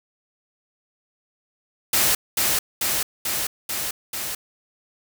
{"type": "noise with echo", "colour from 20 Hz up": "white", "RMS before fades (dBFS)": -19, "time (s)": [1.93, 2.15], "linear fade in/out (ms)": 5, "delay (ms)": 440, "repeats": 5, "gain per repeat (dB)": -2, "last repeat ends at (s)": 4.35, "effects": []}